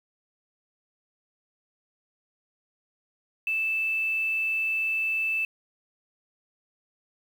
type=tone with quantisation; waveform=sine; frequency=2637 Hz; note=E7; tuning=in tune; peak=-24 dBFS; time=3.47-5.45 s; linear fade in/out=2 ms; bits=8; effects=none